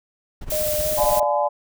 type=noise with tremolo; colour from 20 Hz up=brown; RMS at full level=-30 dBFS; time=0.41-1.2 s; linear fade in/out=5 ms; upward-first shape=sine; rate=16 Hz; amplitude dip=85%
type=noise; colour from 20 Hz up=blue; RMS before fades=-26 dBFS; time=0.5-1.2 s; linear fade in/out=5 ms
type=tone with vibrato; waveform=sine; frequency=608 Hz; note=D#5; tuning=40 cents flat; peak=-22 dBFS; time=0.52-1.23 s; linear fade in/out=0 ms; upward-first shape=sine; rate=3.3 Hz; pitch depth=13 cents each way
type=chord; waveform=sine; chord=D diminished seventh; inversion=none; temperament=just; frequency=587.3 / 704.8 / 845.8 / 1014.9 Hz; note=D5 / F5 / Ab5 / Cb6; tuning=0 / +16 / +31 / +47 cents; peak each=-21 / -26 / -22 / -26 dBFS; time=0.97-1.49 s; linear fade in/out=20 ms
effects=none